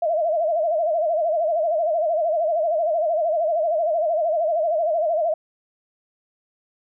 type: tone with vibrato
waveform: sine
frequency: 648 Hz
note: E5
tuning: 30 cents flat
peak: -18 dBFS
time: 0.02-5.34 s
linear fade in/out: 5 ms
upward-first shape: sine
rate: 13 Hz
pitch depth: 120 cents each way
effects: none